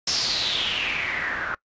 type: noise with low-pass filter sweep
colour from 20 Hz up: white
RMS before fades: -26 dBFS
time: 0.07-1.55 s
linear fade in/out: 5 ms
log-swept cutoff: 5500 to 1400 Hz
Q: 5.4
effects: noise-tail reverb RT60 0.1 s tail -21 dB re dry + resampled to 16000 Hz